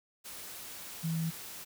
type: tone in noise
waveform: sine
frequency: 163.2 Hz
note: E3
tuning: 17 cents flat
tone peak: -30 dBFS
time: 1.03-1.31 s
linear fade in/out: 20 ms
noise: white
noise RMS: -45 dBFS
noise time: 0.24-1.65 s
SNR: +12 dB
effects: none